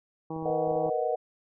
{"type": "harmonic tone", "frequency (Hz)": 160.3, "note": "E3", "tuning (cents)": -48, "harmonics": [1, 2, 3, 4, 5, 6, 7], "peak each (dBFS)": [-38, -36, -39, -49, -40, -45, -49], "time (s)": [0.3, 0.9], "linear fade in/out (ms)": 5}
{"type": "clicks", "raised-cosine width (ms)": 2, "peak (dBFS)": -34, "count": 8, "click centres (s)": [0.363, 0.425, 0.456, 0.501, 0.676, 0.714, 0.76, 0.863]}
{"type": "chord", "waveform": "sine", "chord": "B major seventh", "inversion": "third", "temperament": "equal", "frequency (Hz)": [466.2, 493.9, 622.3, 740], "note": ["A#4", "B4", "D#5", "F#5"], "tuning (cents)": [0, 0, 0, 0], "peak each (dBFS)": -31, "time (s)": [0.45, 1.16], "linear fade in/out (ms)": 10}
{"effects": []}